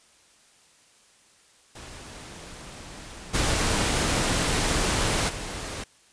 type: noise with level steps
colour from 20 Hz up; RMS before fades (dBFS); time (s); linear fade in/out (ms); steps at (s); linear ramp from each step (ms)
pink; -42 / -24 / -34; 1.75-5.84; 5; 3.33 / 5.28; 20
effects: white hiss -58 dBFS RMS until 6.12 s + resampled to 22050 Hz